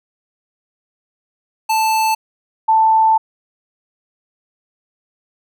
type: tone pair in turn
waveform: square / sine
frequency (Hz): 880 / 884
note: A5 / A5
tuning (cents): 0 / +8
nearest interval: unison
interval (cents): 8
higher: second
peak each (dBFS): -14 / -9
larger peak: second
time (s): 1.69-2.15 / 2.68-3.18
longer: second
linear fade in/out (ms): 10
effects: none